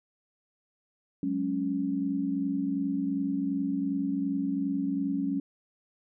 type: chord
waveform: sine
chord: F# suspended second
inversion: none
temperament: equal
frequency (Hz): 185 / 207.7 / 277.2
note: F#3 / G#3 / C#4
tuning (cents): 0 / 0 / 0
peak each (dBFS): -34 / -34 / -28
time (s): 1.23-5.4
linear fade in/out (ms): 2
effects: none